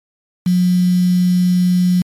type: tone with quantisation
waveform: sine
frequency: 180 Hz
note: F#3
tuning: 47 cents flat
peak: -10 dBFS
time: 0.46-2.02 s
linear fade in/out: 5 ms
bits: 5
effects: MP3 64 kbps